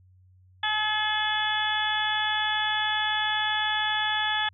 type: harmonic tone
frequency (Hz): 427.4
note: G#4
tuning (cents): +50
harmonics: 2 / 3 / 4 / 5 / 6 / 7 / 8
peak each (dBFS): -29 / -36 / -28 / -38 / -39 / -36 / -29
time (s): 0.63-4.49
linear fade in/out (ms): 5
effects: added 92 Hz sine -54 dBFS peak until 4.53 s